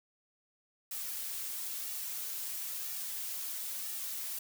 blue noise with flanger, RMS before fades -39 dBFS, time 0.91-4.39 s, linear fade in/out 5 ms, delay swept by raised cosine 1.9 to 4.2 ms, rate 1 Hz, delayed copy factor -0.5, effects none

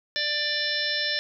harmonic tone with a mistuned harmonic, 591 Hz, D5, 11 cents sharp, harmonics 1 / 3 / 4 / 5 / 6 / 7 / 8 / 9, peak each -36 / -29 / -39 / -36 / -31 / -32 / -41 / -30 dBFS, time 0.16-1.19 s, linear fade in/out 0 ms, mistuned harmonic 7, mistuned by -24 cents, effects none

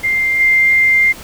sine tone with level steps, 2099 Hz, C7, 5 cents sharp, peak -12 / -8 dBFS, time 0.03-1.13 s, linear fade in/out 20 ms, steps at 0.39 s, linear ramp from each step 20 ms, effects pink hiss -34 dBFS RMS until 1.23 s

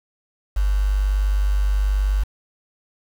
sine tone with quantisation, 49.49 Hz, G1, 17 cents sharp, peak -16 dBFS, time 0.56-2.24 s, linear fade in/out 10 ms, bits 6, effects none

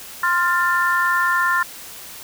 sine chord, F major, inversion second, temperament equal with one note detuned, 1046.5 / 1396.9 / 1780.5 Hz, C6 / F6 / A6, 0 / 0 / +20 cents, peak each -20 dBFS, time 0.23-1.63 s, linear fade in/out 5 ms, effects white hiss -37 dBFS RMS until 2.23 s

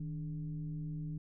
sine tone with frequency modulation, 155.56 Hz, D#3, in tune, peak -37 dBFS, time 0-1.18 s, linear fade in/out 5 ms, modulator 135 Hz, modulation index 0.53, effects none

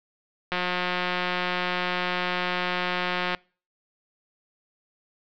click train, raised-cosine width 0.3 ms, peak -10 dBFS, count 510, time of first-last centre 0.52-3.348 s, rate 180 Hz, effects noise-tail reverb RT60 0.4 s tail -26 dB re dry + low-pass 4000 Hz 12 dB/octave

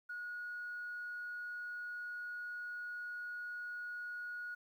sine tone, 1451 Hz, F#6, 34 cents flat, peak -40 dBFS, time 0.09-4.55 s, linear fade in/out 10 ms, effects tanh soft clip ceiling -37 dBFS + 12-bit

